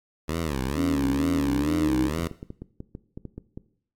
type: tone with vibrato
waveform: 10% pulse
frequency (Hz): 73.42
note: D2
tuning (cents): 0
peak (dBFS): -18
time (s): 0.28-2.28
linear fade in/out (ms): 10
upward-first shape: sine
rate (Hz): 2.2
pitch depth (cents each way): 240
type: tone with pitch glide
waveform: sine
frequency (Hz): 277.2 to 311.1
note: C#4 to D#4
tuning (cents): 0 to 0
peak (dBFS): -22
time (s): 0.75-2.1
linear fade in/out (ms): 50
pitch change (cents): +200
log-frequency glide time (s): 1.38-1.9
type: clicks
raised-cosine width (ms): 3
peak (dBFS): -23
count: 12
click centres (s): 2.192 / 2.232 / 2.313 / 2.429 / 2.504 / 2.62 / 2.804 / 2.951 / 3.175 / 3.253 / 3.38 / 3.575
effects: noise-tail reverb RT60 0.6 s tail -18 dB re dry + AAC 64 kbps